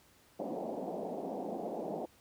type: band-pass noise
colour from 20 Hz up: white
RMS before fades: -39 dBFS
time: 0.39-2.06 s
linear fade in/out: 10 ms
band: 180 to 770 Hz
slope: 48 dB/octave
effects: pink hiss -64 dBFS RMS until 2.2 s + high-pass 60 Hz 12 dB/octave